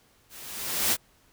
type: noise with level ramp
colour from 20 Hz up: white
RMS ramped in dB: -47 to -21 dBFS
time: 0.29-0.97 s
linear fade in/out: 50 ms
effects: pink hiss -62 dBFS RMS until 1.32 s